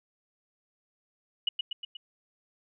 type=tone with echo; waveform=sine; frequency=2924 Hz; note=F#7; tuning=21 cents flat; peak=-23 dBFS; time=1.47-1.49 s; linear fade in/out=5 ms; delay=120 ms; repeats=4; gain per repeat=-4 dB; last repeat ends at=1.97 s; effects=none